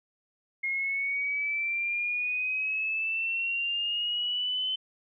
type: exponential sweep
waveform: sine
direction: up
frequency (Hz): 2144 to 3059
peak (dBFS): -27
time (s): 0.63-4.76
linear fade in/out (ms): 10
effects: none